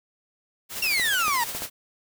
white noise with tremolo, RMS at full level -31 dBFS, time 0.69-1.7 s, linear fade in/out 50 ms, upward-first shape sine, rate 14 Hz, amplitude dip 45%
30% pulse exponential sweep, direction down, 2794 to 906 Hz, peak -19 dBFS, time 0.82-1.44 s, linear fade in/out 5 ms
clicks, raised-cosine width 1 ms, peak -21 dBFS, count 4, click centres 0.997 / 1.281 / 1.55 / 1.621 s
effects none

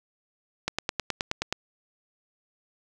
click train, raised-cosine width 0.2 ms, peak -9 dBFS, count 9, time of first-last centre 0.68-1.526 s, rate 9.46 Hz, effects none

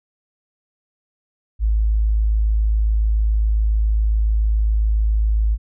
sine tone, 53.6 Hz, A1, 45 cents flat, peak -14 dBFS, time 1.59-5.58 s, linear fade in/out 50 ms, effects none

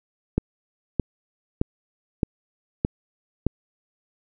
click train, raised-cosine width 3 ms, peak -7 dBFS, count 6, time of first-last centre 0.38-3.466 s, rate 1.62 Hz, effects none

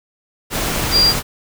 sine tone in noise, 4767 Hz, D8, 25 cents sharp, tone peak -10 dBFS, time 0.91-1.14 s, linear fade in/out 50 ms, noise pink, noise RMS -20 dBFS, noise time 0.5-1.23 s, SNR +7 dB, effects none

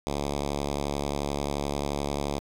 5% pulse tone with notch filter, 71.4 Hz, D2, 48 cents flat, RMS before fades -30 dBFS, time 0.07-2.39 s, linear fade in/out 0 ms, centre 1800 Hz, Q 1.5, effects low-pass 9000 Hz 12 dB/octave + 8-bit

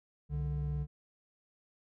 triangle tone pair together, 65.6 / 147.27 Hz, C2 / D3, +5 / +5 cents, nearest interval octave + major second, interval 1400 cents, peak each -34 / -32 dBFS, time 0.29-0.87 s, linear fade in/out 50 ms, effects none

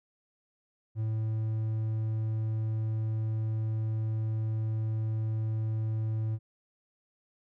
triangle tone, 110 Hz, A2, in tune, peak -26 dBFS, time 0.95-6.39 s, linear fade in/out 50 ms, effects none

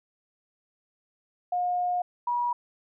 sine tone pair in turn, 716 / 965 Hz, F5 / B5, +43 / -40 cents, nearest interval perfect fourth, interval 517 cents, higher second, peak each -24 / -24 dBFS, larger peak neither, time 1.52-2.02 / 2.27-2.53 s, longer first, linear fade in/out 5 ms, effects none

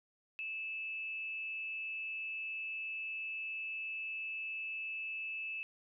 sine tone with frequency modulation, 2623 Hz, E7, 9 cents flat, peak -38 dBFS, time 0.39-5.63 s, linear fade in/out 0 ms, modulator 222 Hz, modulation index 0.23, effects none

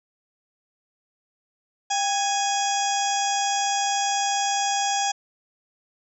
harmonic tone with a mistuned harmonic, 830.6 Hz, G#5, in tune, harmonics 1 / 2 / 3 / 4 / 6 / 7 / 8 / 9, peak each -23 / -34 / -35 / -31 / -34 / -33 / -31 / -36 dBFS, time 1.9-5.12 s, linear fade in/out 10 ms, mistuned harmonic 1, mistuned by -72 cents, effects none

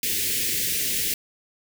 white band-stop noise, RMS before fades -25 dBFS, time 0.03-1.14 s, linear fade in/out 2 ms, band 480 to 1800 Hz, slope 48 dB/octave, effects none

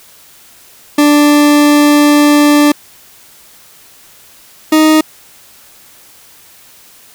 40% pulse tone pair in turn, 293.7 / 311.5 Hz, D4 / D#4, 0 / +2 cents, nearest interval minor second, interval 102 cents, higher second, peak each -4 dBFS, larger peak neither, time 0.98-2.72 / 4.72-5.01 s, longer first, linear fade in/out 5 ms, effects white hiss -41 dBFS RMS until 7.14 s

